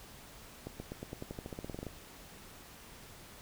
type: accelerating click train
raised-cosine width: 2 ms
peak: -27 dBFS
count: 17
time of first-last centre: 0.67-1.867 s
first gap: 130 ms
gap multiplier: 0.92
effects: pink hiss -53 dBFS RMS until 3.41 s